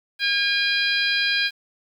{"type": "harmonic tone", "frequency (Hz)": 810, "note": "G#5", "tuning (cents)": -43, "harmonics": [2, 3, 4, 5, 6], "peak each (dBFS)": [-23, -25, -26, -27, -28], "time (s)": [0.19, 1.51], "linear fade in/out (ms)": 50, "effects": ["8-bit"]}